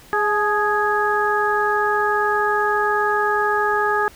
harmonic tone with a mistuned harmonic, 415.3 Hz, G#4, in tune, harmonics 1 / 2 / 3 / 4, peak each -22 / -22 / -22 / -22 dBFS, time 0.13-4.08 s, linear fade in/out 0 ms, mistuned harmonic 2, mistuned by +38 cents, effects pink hiss -46 dBFS RMS until 4.15 s

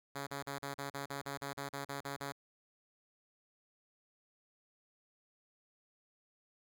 5% pulse tone bursts, 140 Hz, C#3, 18 cents sharp, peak -28 dBFS, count 14, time 0.15-2.324 s, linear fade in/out 10 ms, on 120 ms, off 38 ms, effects none

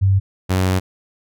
sine / sawtooth tone pair in turn, 97 / 93.14 Hz, G2 / F#2, -18 / +12 cents, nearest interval minor second, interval 70 cents, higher first, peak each -11 dBFS, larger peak neither, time 0.01-0.2 / 0.49-0.8 s, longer second, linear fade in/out 20 ms, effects none

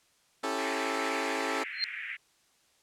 15% pulse chord, A dominant seventh, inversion first, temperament equal with one note detuned, 274.3 / 329.6 / 392 / 440 Hz, C#4 / E4 / G4 / A4, -18 / 0 / 0 / 0 cents, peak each -29 / -31 / -31 / -28 dBFS, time 0.43-1.64 s, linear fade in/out 10 ms
white band-pass noise, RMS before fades -39 dBFS, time 0.58-2.17 s, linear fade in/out 10 ms, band 1700 to 2400 Hz, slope 48 dB/octave
sine tone with exponential growth, 4186 Hz, C8, in tune, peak -22 dBFS, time 1.72-1.84 s, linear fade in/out 0 ms, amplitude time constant 24 ms
effects white hiss -67 dBFS RMS until 2.82 s + low-pass 9000 Hz 12 dB/octave

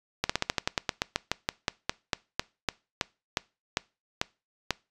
slowing click train, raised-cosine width 0.2 ms, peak -7 dBFS, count 23, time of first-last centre 0.24-4.707 s, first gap 55 ms, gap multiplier 1.11, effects noise-tail reverb RT60 0.3 s tail -23 dB re dry + resampled to 24000 Hz

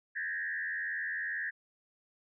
sine tone with frequency modulation, 1760 Hz, A6, in tune, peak -33 dBFS, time 0.15-1.51 s, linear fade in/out 20 ms, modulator 82.2 Hz, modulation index 1.7, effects none

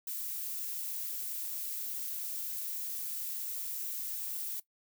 violet noise, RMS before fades -38 dBFS, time 0.07-4.6 s, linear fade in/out 5 ms, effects noise-tail reverb RT60 0.1 s tail -17 dB re dry

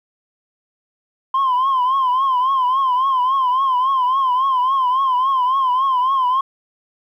sine tone with vibrato, 1039 Hz, C6, 12 cents flat, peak -12 dBFS, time 1.34-6.41 s, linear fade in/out 5 ms, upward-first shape triangle, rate 3.6 Hz, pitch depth 110 cents each way, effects tanh soft clip ceiling -12 dBFS + 9-bit

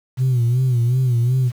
sine tone with vibrato, 123.9 Hz, B2, 6 cents sharp, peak -12 dBFS, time 0.17-1.52 s, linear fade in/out 50 ms, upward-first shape sine, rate 2.7 Hz, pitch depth 97 cents each way, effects tanh soft clip ceiling -12 dBFS + 7-bit

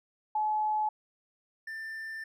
sine / triangle tone pair in turn, 855 / 1783.6 Hz, A5 / A6, -50 / +23 cents, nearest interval octave + minor second, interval 1273 cents, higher second, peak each -26 / -35 dBFS, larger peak first, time 0.35-0.89 / 1.67-2.24 s, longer second, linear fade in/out 5 ms, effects none

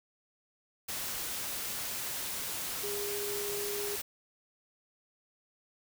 sine tone in noise, 408.6 Hz, G#4, 28 cents flat, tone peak -36 dBFS, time 2.83-3.96 s, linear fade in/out 10 ms, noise white, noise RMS -37 dBFS, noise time 0.88-4.02 s, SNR -2 dB, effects none

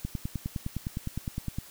click train, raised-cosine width 5 ms, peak -19 dBFS, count 16, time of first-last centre 0.05-1.585 s, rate 9.77 Hz, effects white hiss -50 dBFS RMS until 1.7 s

